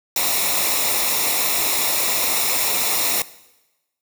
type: noise with comb filter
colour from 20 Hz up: white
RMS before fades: -20 dBFS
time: 0.16-3.22 s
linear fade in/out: 2 ms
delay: 0.64 ms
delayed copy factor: -0.65
effects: noise-tail reverb RT60 1.0 s tail -18 dB re dry